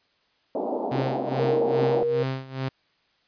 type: band-pass noise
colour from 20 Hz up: white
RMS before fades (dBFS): -28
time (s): 0.55-2.03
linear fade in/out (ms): 0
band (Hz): 220 to 820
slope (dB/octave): 48
type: tone with tremolo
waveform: sawtooth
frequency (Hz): 132.4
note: C3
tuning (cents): +21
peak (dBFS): -21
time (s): 0.91-2.69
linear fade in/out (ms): 10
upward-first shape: sine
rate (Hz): 2.4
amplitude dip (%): 85
type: tone with pitch glide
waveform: sine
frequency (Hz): 466.2 to 473.8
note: A#4 to A#4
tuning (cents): 0 to +28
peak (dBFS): -21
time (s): 1.39-2.23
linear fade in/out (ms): 2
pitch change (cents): +28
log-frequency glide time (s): 1.84-1.95
effects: white hiss -66 dBFS RMS until 3.27 s + resampled to 11025 Hz